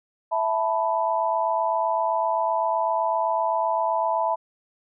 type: chord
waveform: sine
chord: E suspended fourth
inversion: none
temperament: equal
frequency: 659.3 / 880 / 987.8 Hz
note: E5 / A5 / B5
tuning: 0 / 0 / 0 cents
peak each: -25 dBFS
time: 0.31-4.36 s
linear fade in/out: 20 ms
effects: none